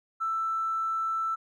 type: tone with tanh clipping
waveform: triangle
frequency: 1326 Hz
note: E6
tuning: 10 cents sharp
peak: -26 dBFS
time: 0.2-1.36 s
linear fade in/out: 20 ms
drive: 2 dB
effects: none